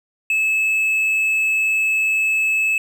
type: tone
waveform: triangle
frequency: 2601 Hz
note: E7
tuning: 24 cents flat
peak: -14 dBFS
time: 0.3-2.78 s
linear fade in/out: 2 ms
effects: none